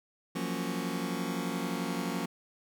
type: chord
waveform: sawtooth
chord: Gb major seventh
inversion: third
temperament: just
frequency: 173.43 / 185 / 231.2 / 277.5 Hz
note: F3 / Gb3 / Bb3 / Db4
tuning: -12 / 0 / -14 / +2 cents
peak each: -33 dBFS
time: 0.35-2.26 s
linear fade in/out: 10 ms
effects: none